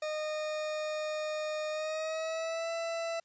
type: tone with pitch glide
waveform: 40% pulse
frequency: 614 to 665.7 Hz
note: D#5 to E5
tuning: -23 to +17 cents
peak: -32 dBFS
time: 0.02-3.2 s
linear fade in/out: 5 ms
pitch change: +140 cents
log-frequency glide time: 1.7-2.71 s
effects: white hiss -75 dBFS RMS until 3.24 s + resampled to 16000 Hz